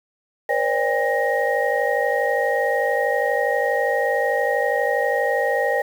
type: tone cluster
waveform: sine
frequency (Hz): 482.3 / 535 / 587 / 803 / 1875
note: B4 / C5 / D5 / G5 / A#6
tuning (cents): -41 / +38 / -1 / +41 / +10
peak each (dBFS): -24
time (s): 0.49-5.82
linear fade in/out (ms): 5
effects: tanh soft clip ceiling -6 dBFS + 7-bit